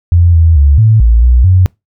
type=tone with pitch steps; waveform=sine; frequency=86.1 / 82.1 / 71.1 / 110.3 / 57 / 61 / 92.3 Hz; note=F2 / E2 / C#2 / A2 / A#1 / B1 / F#2; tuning=-24 / -6 / +45 / +5 / -38 / -21 / -4 cents; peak=-3 dBFS; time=0.12-1.66 s; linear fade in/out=0 ms; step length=220 ms; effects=noise-tail reverb RT60 0.2 s tail -25 dB re dry